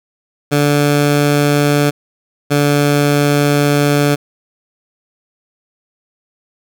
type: tone pair in turn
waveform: 15% pulse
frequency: 145.4 / 144.85 Hz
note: D3 / D3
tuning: -17 / -24 cents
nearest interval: unison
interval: 7 cents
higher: first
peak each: -4 dBFS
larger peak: neither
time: 0.51-1.91 / 2.5-4.16 s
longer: second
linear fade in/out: 20 ms
effects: none